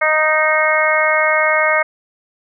harmonic tone, 310.2 Hz, D#4, 5 cents flat, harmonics 2 / 3 / 4 / 5 / 6 / 7, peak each -17 / -23 / -19 / -21 / -20 / -17 dBFS, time 0.01-1.83 s, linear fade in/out 10 ms, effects none

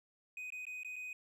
triangle tone with dropouts, 2500 Hz, D#7, 8 cents sharp, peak -40 dBFS, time 0.37-1.13 s, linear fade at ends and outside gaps 2 ms, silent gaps 0.503-0.522 / 0.653-0.667 / 0.833-0.847 / 0.959-0.963 s, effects none

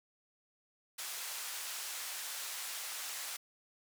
white band-pass noise, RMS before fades -42 dBFS, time 0.98-3.37 s, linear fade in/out 10 ms, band 810 to 12000 Hz, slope 12 dB/octave, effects none

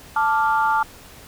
sine chord, D minor, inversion second, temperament equal, 880 / 1174.7 / 1396.9 Hz, A5 / D6 / F6, 0 / 0 / 0 cents, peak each -18 / -22 / -22 dBFS, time 0.16-0.83 s, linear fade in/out 5 ms, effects tanh soft clip ceiling -7 dBFS + pink hiss -44 dBFS RMS until 1.27 s

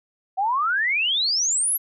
sine exponential sweep, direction up, 736 to 11960 Hz, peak -19 dBFS, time 0.37-1.78 s, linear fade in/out 20 ms, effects none

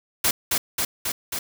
white noise with echo, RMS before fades -20 dBFS, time 0.24-0.31 s, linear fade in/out 5 ms, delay 270 ms, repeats 4, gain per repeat -2 dB, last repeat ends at 1.39 s, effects none

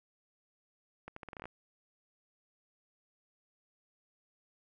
accelerating click train, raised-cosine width 0.5 ms, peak -29 dBFS, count 10, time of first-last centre 1.08-1.456 s, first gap 84 ms, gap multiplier 0.81, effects none

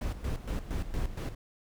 brown noise with tremolo, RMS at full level -31 dBFS, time 0.01-1.35 s, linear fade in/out 5 ms, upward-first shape square, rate 4.3 Hz, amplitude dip 70%, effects none

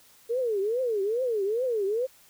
sine tone with vibrato, 448.7 Hz, A4, 34 cents sharp, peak -24 dBFS, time 0.29-2.07 s, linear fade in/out 20 ms, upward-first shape triangle, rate 2.4 Hz, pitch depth 290 cents each way, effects white hiss -57 dBFS RMS until 2.29 s

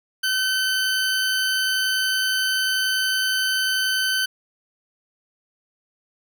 20% pulse tone, 1527 Hz, G6, 46 cents flat, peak -15 dBFS, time 0.23-4.26 s, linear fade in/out 10 ms, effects none

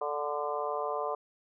harmonic tone with a mistuned harmonic, 146.83 Hz, D3, in tune, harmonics 3 / 4 / 5 / 6 / 7 / 8, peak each -36 / -36 / -37 / -45 / -36 / -40 dBFS, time 0.01-1.15 s, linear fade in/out 5 ms, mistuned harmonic 8, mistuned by +25 cents, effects none

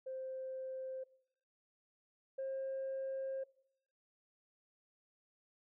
sine tone pair in turn, 523.3 / 534.3 Hz, C5 / C5, 0 / +36 cents, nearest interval unison, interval 36 cents, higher second, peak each -40 / -36 dBFS, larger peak second, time 0.06-1.04 / 2.38-3.44 s, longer second, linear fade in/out 10 ms, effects noise-tail reverb RT60 0.7 s tail -22 dB re dry + tanh soft clip ceiling -35 dBFS

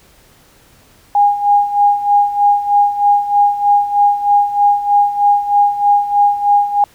sine tone with tremolo, 817 Hz, G#5, 29 cents flat, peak -6 dBFS, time 1.15-6.84 s, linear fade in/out 2 ms, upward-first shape sine, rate 3.2 Hz, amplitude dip 75%, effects pink hiss -48 dBFS RMS until 6.94 s

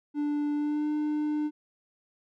triangle tone with pitch glide, 293.7 to 300.6 Hz, D4 to D4, 0 to +40 cents, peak -24 dBFS, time 0.14-1.51 s, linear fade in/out 50 ms, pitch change +40 cents, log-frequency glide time 0.54-0.87 s, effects none

